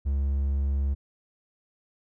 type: tone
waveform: triangle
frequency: 69.3 Hz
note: C#2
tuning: in tune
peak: -21 dBFS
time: 0.05-0.95 s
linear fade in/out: 20 ms
effects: none